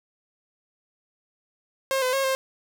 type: tone with pitch steps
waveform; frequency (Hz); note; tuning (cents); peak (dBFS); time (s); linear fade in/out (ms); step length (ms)
sawtooth; 535 / 509 / 542 / 530; C5 / C5 / C#5 / C5; +38 / -48 / -39 / +22; -18; 1.91-2.35; 0; 110
effects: none